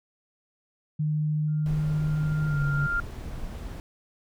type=tone with pitch glide; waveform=sine; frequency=152.3 to 142.92 Hz; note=D#3 to D3; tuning=-37 to -47 cents; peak=-23 dBFS; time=0.99-2.87 s; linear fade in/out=10 ms; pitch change=-110 cents; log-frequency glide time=2.48-2.58 s
type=tone with exponential growth; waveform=sine; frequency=1396.9 Hz; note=F6; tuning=in tune; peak=-23 dBFS; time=1.48-3 s; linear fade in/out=2 ms; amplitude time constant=330 ms
type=noise; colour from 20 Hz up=brown; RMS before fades=-35 dBFS; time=1.66-3.8 s; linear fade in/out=0 ms
effects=none